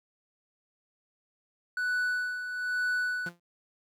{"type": "tone with tremolo", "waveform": "triangle", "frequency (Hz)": 1485, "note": "F#6", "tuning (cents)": 6, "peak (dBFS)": -24, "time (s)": [1.77, 3.29], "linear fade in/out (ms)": 2, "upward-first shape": "sine", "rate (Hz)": 1.1, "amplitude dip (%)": 60}
{"type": "tone with exponential decay", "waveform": "sawtooth", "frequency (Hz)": 173.1, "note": "F3", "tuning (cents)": -15, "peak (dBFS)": -32, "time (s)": [3.26, 3.4], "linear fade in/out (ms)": 5, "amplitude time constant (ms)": 29}
{"effects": []}